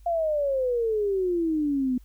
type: exponential sweep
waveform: sine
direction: down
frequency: 698.5 to 246.9 Hz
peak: -22 dBFS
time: 0.06-1.98 s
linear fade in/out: 5 ms
effects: added 50 Hz sine -47 dBFS peak until 2.04 s + white hiss -66 dBFS RMS until 2.04 s